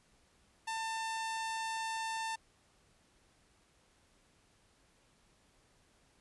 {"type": "tone", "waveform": "sawtooth", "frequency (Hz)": 895, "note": "A5", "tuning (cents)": 29, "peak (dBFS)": -32, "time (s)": [0.67, 2.36], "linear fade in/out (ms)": 10, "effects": ["pink hiss -69 dBFS RMS until 6.2 s", "resampled to 24000 Hz"]}